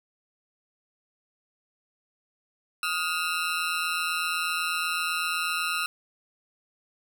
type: ring-modulated tone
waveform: 20% pulse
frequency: 1335 Hz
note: E6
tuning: 22 cents sharp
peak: -18 dBFS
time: 2.83-5.86 s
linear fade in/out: 0 ms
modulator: 84 Hz
effects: none